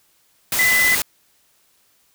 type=tone in noise; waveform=sine; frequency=2008 Hz; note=B6; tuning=28 cents sharp; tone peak=-14 dBFS; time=0.59-0.95 s; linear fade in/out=2 ms; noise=white; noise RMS=-21 dBFS; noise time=0.52-1.02 s; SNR=+4 dB; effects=white hiss -60 dBFS RMS until 2.14 s